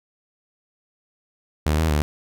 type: tone with pitch steps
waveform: sawtooth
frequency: 76.3 / 80.1 / 74.2 Hz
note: D#2 / E2 / D2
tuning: -33 / -49 / +18 cents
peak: -14 dBFS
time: 1.66-2.02 s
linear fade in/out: 0 ms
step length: 120 ms
effects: none